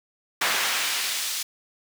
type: noise with high-pass filter sweep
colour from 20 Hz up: brown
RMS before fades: -26 dBFS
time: 0.41-1.43 s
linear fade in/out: 5 ms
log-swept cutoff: 1300 to 4800 Hz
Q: 0.73
effects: none